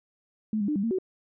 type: tone with pitch steps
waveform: sine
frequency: 215.9 / 202.9 / 300.1 / 198.3 / 229 / 374.3 Hz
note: A3 / G#3 / D4 / G3 / A#3 / F#4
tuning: -33 / -40 / +38 / +20 / -31 / +20 cents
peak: -24 dBFS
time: 0.53-0.986 s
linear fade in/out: 2 ms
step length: 76 ms
effects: none